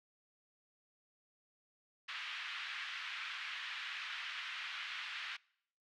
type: band-pass noise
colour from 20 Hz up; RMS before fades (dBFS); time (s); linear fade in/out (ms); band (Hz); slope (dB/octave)
white; -44; 2.08-5.37; 10; 1300 to 3200; 24
effects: noise-tail reverb RT60 0.7 s tail -25 dB re dry